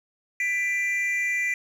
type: tone pair together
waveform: triangle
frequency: 1988.7 / 2365 Hz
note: B6 / D7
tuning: +12 / +12 cents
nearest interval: minor third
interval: 300 cents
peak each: -22 / -24 dBFS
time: 0.4-1.54 s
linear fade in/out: 2 ms
effects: tanh soft clip ceiling -18 dBFS